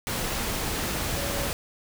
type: tone in noise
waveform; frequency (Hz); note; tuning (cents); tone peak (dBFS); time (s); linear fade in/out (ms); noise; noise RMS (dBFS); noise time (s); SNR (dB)
sine; 564; C#5; +30; -34; 1.16-1.47; 0; pink; -29; 0.07-1.53; -8
effects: none